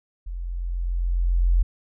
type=tone with level ramp; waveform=sine; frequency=43.65 Hz; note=F1; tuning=in tune; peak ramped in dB=-29 to -14 dBFS; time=0.26-1.63 s; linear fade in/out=10 ms; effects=none